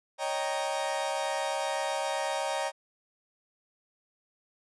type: chord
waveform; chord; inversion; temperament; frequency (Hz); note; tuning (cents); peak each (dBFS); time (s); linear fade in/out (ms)
40% pulse; Eb dominant seventh; third; equal; 554.4 / 622.3 / 784 / 932.3; Db5 / Eb5 / G5 / Bb5; 0 / 0 / 0 / 0; -34; 0.18-2.72; 50
effects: resampled to 24000 Hz